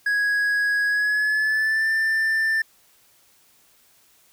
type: tone with pitch glide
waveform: triangle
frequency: 1661.2 to 1780.4 Hz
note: G#6 to A6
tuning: 0 to +20 cents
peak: -17 dBFS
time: 0.06-2.62 s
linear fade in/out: 5 ms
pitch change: +120 cents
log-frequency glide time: 0.87-1.9 s
effects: white hiss -58 dBFS RMS until 4.32 s